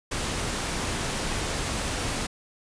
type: noise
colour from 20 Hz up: pink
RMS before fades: -29 dBFS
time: 0.11-2.27 s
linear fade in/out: 10 ms
effects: resampled to 22050 Hz